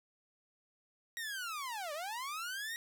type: linear two-way sweep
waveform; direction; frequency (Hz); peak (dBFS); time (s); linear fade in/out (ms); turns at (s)
sawtooth; down then up; 1903 to 570 to 1903; -35; 1.17-2.76; 0; 1.93
effects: none